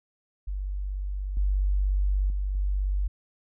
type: tone with level steps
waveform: sine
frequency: 48.42 Hz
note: G1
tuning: 21 cents flat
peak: -28 / -21 / -25 / -23 dBFS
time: 0.47-3.08 s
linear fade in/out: 10 ms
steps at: 1.37 / 2.3 / 2.55 s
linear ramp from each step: 2 ms
effects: none